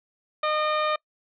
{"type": "harmonic tone with a mistuned harmonic", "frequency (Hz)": 612, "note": "D#5", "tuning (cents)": -29, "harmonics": [1, 2, 3, 4, 5, 6, 7], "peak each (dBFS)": [-26, -25, -35, -34, -40, -37, -44], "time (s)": [0.43, 0.96], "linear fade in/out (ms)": 5, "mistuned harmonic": 4, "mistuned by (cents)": -35, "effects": ["noise-tail reverb RT60 0.1 s tail -25 dB re dry"]}